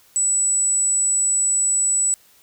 sine tone, 7900 Hz, B8, in tune, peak -16 dBFS, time 0.16-2.14 s, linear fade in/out 0 ms, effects white hiss -54 dBFS RMS until 2.42 s

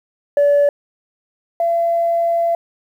sine tone pair in turn, 575 / 677.9 Hz, D5 / E5, -37 / +48 cents, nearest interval minor third, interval 285 cents, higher second, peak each -8 / -13 dBFS, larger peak first, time 0.37-0.69 / 1.6-2.55 s, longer second, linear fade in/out 2 ms, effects tanh soft clip ceiling -8 dBFS + 8-bit

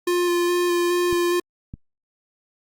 square tone with vibrato, 351 Hz, F4, 9 cents sharp, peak -19 dBFS, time 0.07-1.4 s, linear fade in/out 5 ms, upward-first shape square, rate 2.4 Hz, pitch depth 11 cents each way
clicks, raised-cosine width 5 ms, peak -21 dBFS, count 2, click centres 1.128 / 1.739 s
effects Opus 48 kbps

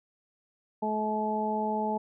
harmonic tone, 214.8 Hz, A3, 41 cents flat, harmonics 1 / 2 / 3 / 4, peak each -32 / -34 / -35 / -30 dBFS, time 0.82-1.98 s, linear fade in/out 10 ms, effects none

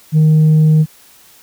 sine tone, 155.56 Hz, D#3, in tune, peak -4 dBFS, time 0.12-0.86 s, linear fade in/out 50 ms, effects tanh soft clip ceiling -5 dBFS + white hiss -45 dBFS RMS until 1.42 s

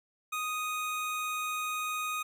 25% pulse tone, 1244.5 Hz, D#6, in tune, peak -28 dBFS, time 0.32-2.23 s, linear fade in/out 10 ms, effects none

